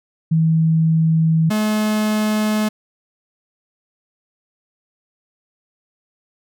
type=tone pair in turn; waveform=sine / 45% pulse; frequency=161.2 / 213.9 Hz; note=E3 / A3; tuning=-38 / -49 cents; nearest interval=perfect fourth; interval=489 cents; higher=second; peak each=-12 / -16 dBFS; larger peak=first; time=0.31-1.5 / 1.5-2.69 s; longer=neither; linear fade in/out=10 ms; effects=none